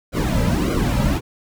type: noise with flanger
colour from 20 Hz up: brown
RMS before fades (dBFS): -19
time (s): 0.12-1.21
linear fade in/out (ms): 50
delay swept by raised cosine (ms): 1.1 to 2.8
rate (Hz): 1.7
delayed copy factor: -1
effects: none